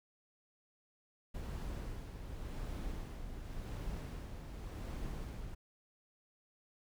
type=noise with tremolo; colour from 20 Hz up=brown; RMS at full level=-41 dBFS; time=1.34-5.55 s; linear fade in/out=10 ms; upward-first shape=sine; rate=0.89 Hz; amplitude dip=45%; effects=none